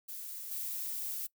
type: noise with level steps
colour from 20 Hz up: violet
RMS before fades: -43 / -38 dBFS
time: 0.08-1.27 s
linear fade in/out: 10 ms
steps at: 0.51 s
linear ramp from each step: 5 ms
effects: noise-tail reverb RT60 0.1 s tail -22 dB re dry